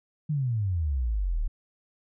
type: exponential sweep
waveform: sine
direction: down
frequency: 157.5 to 34.68 Hz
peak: -24 dBFS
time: 0.29-1.48 s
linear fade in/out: 10 ms
effects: none